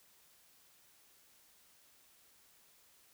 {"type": "silence", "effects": ["white hiss -66 dBFS RMS until 3.13 s"]}